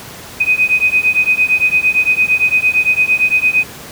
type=beating tone pair; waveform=sine; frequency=2500 / 2508.8 Hz; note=D#7 / D#7; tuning=+8 / +14 cents; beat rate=8.8 Hz; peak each=-13 dBFS; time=0.4-3.64 s; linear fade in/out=10 ms; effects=pink hiss -32 dBFS RMS until 3.91 s + high-pass 80 Hz 12 dB/octave